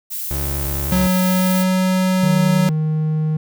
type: noise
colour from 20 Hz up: violet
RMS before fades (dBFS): -26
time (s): 0.1-1.64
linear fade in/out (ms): 20
type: tone with vibrato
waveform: 30% pulse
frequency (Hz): 69.9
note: C#2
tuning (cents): +15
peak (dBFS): -19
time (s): 0.31-1.07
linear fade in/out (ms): 0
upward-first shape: sine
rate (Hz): 6.3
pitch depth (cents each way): 12
type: tone with pitch glide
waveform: square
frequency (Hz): 184.2 to 185.91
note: F#3 to F#3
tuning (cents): -7 to +9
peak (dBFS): -15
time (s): 0.92-2.69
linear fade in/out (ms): 0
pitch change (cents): +16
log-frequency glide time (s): 1.07-1.65
type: tone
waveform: triangle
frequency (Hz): 155.56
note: D#3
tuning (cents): 0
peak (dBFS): -14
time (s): 2.23-3.37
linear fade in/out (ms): 5
effects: none